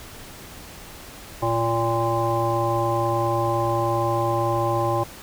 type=harmonic tone; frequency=115.2 Hz; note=A#2; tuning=20 cents flat; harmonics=1 / 3 / 5 / 7 / 9; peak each=-26 / -26 / -26 / -26 / -26 dBFS; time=1.42-5.04 s; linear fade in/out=10 ms; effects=pink hiss -41 dBFS RMS until 5.22 s